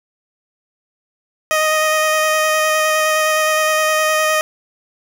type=tone with vibrato; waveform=15% pulse; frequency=622.3 Hz; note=D#5; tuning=in tune; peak=-7 dBFS; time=1.51-4.41 s; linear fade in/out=0 ms; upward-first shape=square; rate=9.7 Hz; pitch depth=9 cents each way; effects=none